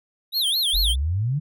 square tone with vibrato, 3670 Hz, A#7, 28 cents flat, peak -20 dBFS, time 0.32-0.96 s, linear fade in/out 50 ms, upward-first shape sine, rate 4.7 Hz, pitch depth 280 cents each way
sine exponential sweep, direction up, 40.37 to 155.56 Hz, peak -20 dBFS, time 0.73-1.4 s, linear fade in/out 20 ms
effects none

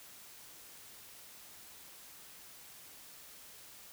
silence, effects white hiss -54 dBFS RMS until 3.92 s

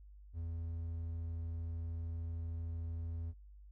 triangle tone with vibrato, 83.1 Hz, E2, 15 cents sharp, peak -36 dBFS, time 0.33-3.34 s, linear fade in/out 50 ms, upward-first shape sine, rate 20 Hz, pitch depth 21 cents each way, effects added 50 Hz sine -53 dBFS peak until 3.71 s

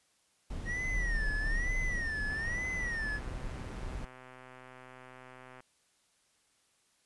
brown noise, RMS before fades -39 dBFS, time 0.5-4.05 s, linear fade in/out 5 ms
triangle tone with vibrato, 1864.7 Hz, A#6, in tune, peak -32 dBFS, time 0.65-3.2 s, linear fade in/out 50 ms, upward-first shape sine, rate 1.1 Hz, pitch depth 150 cents each way
sine linear sweep, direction down, 41.11 to 30.27 Hz, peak -31 dBFS, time 0.87-1.94 s, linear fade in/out 50 ms
click train, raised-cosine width 0.5 ms, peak -36 dBFS, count 424, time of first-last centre 2.3-5.605 s, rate 128 Hz
effects white hiss -71 dBFS RMS until 7.05 s + resampled to 24000 Hz

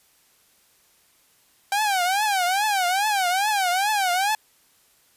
sawtooth tone with vibrato, 780 Hz, G5, 9 cents flat, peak -16 dBFS, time 1.72-4.35 s, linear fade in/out 2 ms, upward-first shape triangle, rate 2.4 Hz, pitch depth 200 cents each way, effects white hiss -60 dBFS RMS until 5.16 s + resampled to 32000 Hz

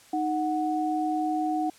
sine tone pair together, 310.4 / 738.3 Hz, D#4 / F#5, -4 / -4 cents, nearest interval octave + minor third, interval 1500 cents, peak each -27 dBFS, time 0.13-1.7 s, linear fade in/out 5 ms, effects white hiss -54 dBFS RMS until 1.78 s + low-pass 10000 Hz 12 dB/octave

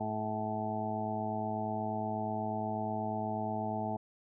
harmonic tone with a mistuned harmonic, 108.3 Hz, A2, 27 cents flat, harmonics 1 / 2 / 3 / 4 / 6 / 7 / 8, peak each -41 / -38 / -45 / -44 / -39 / -39 / -40 dBFS, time 0-3.97 s, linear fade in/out 10 ms, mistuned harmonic 4, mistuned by -26 cents, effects none

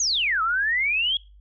sine exponential two-way sweep, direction down then up, 6750 to 1268 to 3349 Hz, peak -20 dBFS, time 0-1.17 s, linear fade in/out 2 ms, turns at 0.42 s, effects noise-tail reverb RT60 0.3 s tail -24 dB re dry + added 50 Hz sine -47 dBFS peak until 1.4 s

